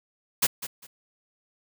white noise with echo, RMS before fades -21 dBFS, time 0.42-0.47 s, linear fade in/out 10 ms, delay 200 ms, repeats 2, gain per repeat -13 dB, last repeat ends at 0.87 s, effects none

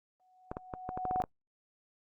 sine tone with exponential growth, 740 Hz, F#5, in tune, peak -27 dBFS, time 0.2-1.22 s, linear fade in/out 0 ms, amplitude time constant 220 ms
clicks, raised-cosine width 1 ms, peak -22 dBFS, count 10, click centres 0.515 / 0.569 / 0.738 / 0.891 / 0.975 / 1.053 / 1.111 / 1.16 / 1.202 / 1.239 s
effects noise-tail reverb RT60 0.1 s tail -26 dB re dry + Opus 32 kbps

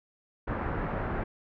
pink low-pass noise, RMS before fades -32 dBFS, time 0.47-1.24 s, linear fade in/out 10 ms, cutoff 1700 Hz, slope 24 dB/octave, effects none

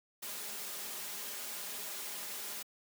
white noise with comb filter, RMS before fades -42 dBFS, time 0.22-2.63 s, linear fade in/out 10 ms, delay 4.9 ms, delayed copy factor +0.5, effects high-pass 200 Hz 12 dB/octave

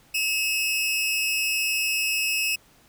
sawtooth tone pair together, 2580 / 2801 Hz, E7 / F7, -38 / +4 cents, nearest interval minor second, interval 142 cents, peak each -20 / -27 dBFS, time 0.14-2.56 s, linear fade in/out 10 ms, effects pink hiss -57 dBFS RMS until 2.88 s

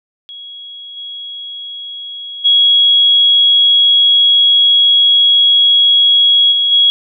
sine tone with level steps, 3322 Hz, G#7, in tune, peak -28 / -24 / -6 / -10 / -6 dBFS, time 0.29-6.9 s, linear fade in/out 0 ms, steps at 0.96 / 2.44 / 6.51 / 6.71 s, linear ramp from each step 20 ms, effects none

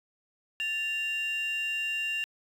triangle tone pair together, 1760 / 2780 Hz, A6 / F7, 0 / -9 cents, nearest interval minor sixth, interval 791 cents, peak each -34 / -26 dBFS, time 0.6-2.24 s, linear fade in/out 0 ms, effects tanh soft clip ceiling -25 dBFS

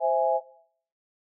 sine chord, C augmented, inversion none, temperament equal, 523.3 / 659.3 / 830.6 Hz, C5 / E5 / G#5, 0 / 0 / 0 cents, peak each -26 / -23 / -25 dBFS, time 0-0.41 s, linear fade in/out 50 ms, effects noise-tail reverb RT60 0.6 s tail -19 dB re dry

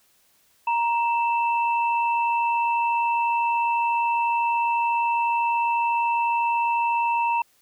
sine tone pair together, 937 / 2655 Hz, A#5 / E7, +9 / +12 cents, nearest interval octave + tritone, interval 1803 cents, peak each -20 / -29 dBFS, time 0.67-7.42 s, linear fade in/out 5 ms, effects white hiss -62 dBFS RMS until 7.61 s

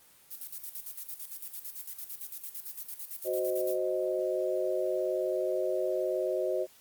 violet noise with tremolo, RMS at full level -39 dBFS, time 0.3-3.77 s, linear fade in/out 20 ms, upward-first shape square, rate 8.9 Hz, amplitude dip 70%
sine chord, C diminished, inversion second, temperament equal, 370 / 523.3 / 622.3 Hz, Gb4 / C5 / Eb5, 0 / 0 / 0 cents, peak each -32 dBFS, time 3.24-6.67 s, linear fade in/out 50 ms
effects white hiss -59 dBFS RMS until 6.8 s + Opus 24 kbps

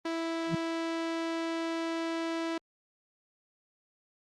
sawtooth tone, 329.6 Hz, E4, in tune, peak -27 dBFS, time 0.05-2.58 s, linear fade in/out 5 ms
sine tone with exponential growth, 168.1 Hz, E3, 34 cents sharp, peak -23 dBFS, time 0.46-0.55 s, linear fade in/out 5 ms, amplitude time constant 18 ms
effects low-pass 5000 Hz 12 dB/octave + Opus 32 kbps

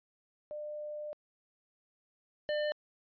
sine / square tone pair in turn, 599 / 599 Hz, D5 / D5, +34 / +34 cents, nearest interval unison, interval 0 cents, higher neither, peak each -38 / -31 dBFS, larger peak second, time 0.51-1.13 / 2.49-2.72 s, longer first, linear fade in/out 0 ms, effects resampled to 11025 Hz

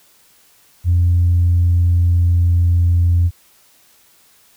sine tone with pitch glide, 87.31 to 86.56 Hz, F2 to F2, 0 to -15 cents, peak -9 dBFS, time 0.84-3.31 s, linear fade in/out 50 ms, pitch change -15 cents, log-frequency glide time 1-2.93 s, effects tanh soft clip ceiling -7 dBFS + white hiss -52 dBFS RMS until 4.56 s

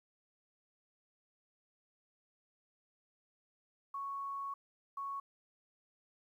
sine tone bursts at uneven times, 1108.7 Hz, C#6, in tune, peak -38 dBFS, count 2, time 3.94-4.54 / 4.97-5.2 s, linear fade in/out 5 ms, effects 12-bit

